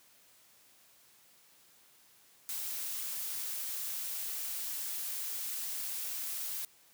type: noise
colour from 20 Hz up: blue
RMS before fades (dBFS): -38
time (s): 2.49-6.65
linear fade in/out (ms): 0
effects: white hiss -63 dBFS RMS until 6.93 s + high-pass 80 Hz 12 dB/octave